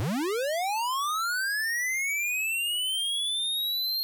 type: linear sweep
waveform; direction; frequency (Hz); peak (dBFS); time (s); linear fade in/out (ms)
square; up; 87.31 to 4237; -27; 0-4.03; 0
effects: none